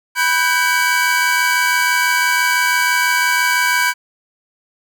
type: tone cluster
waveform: 45% pulse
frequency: 985 / 1515 / 1601 / 2281 Hz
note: B5 / F#6 / G6 / C#7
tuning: -5 / +40 / +36 / +49 cents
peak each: -19 dBFS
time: 0.15-3.94 s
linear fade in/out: 50 ms
effects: none